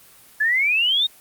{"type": "exponential sweep", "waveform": "sine", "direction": "up", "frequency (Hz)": [1690, 3762], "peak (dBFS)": -16, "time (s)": [0.4, 1.07], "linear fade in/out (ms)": 10, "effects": ["white hiss -49 dBFS RMS until 1.2 s", "Opus 24 kbps"]}